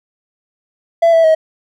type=tone with pitch steps; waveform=triangle; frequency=670 / 657 / 636 Hz; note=E5 / E5 / D#5; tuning=+28 / -6 / +38 cents; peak=-4 dBFS; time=1.02-1.35 s; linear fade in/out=10 ms; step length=110 ms; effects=tanh soft clip ceiling -1 dBFS

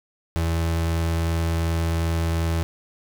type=tone; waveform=35% pulse; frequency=82.7 Hz; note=E2; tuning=6 cents sharp; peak=-19 dBFS; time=0.36-2.63 s; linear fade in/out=0 ms; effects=none

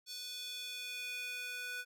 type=tone with high-pass filter sweep; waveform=square; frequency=493.9 Hz; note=B4; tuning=in tune; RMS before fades=-43 dBFS; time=0.06-1.85 s; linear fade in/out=50 ms; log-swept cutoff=4300 to 1700 Hz; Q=3.1; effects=none

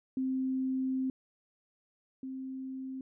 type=tone pair in turn; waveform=sine; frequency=261.6 / 263.1 Hz; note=C4 / C4; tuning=0 / +10 cents; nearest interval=unison; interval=10 cents; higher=second; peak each=-29 / -37 dBFS; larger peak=first; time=0.17-1.1 / 2.23-3.01 s; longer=first; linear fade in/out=2 ms; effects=none

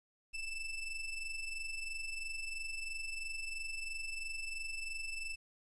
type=ring-modulated tone; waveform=square; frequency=1318.5 Hz; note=E6; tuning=in tune; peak=-36 dBFS; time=0.33-5.36 s; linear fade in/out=20 ms; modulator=1330 Hz; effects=resampled to 24000 Hz + 12-bit

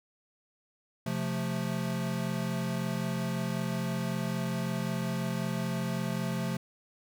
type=chord; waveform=square; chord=F major; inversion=second; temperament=equal; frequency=130.81 / 174.61 / 220 Hz; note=C3 / F3 / A3; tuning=0 / 0 / 0 cents; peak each=-36 / -34 / -36 dBFS; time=1.06-6.57 s; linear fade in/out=5 ms; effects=none

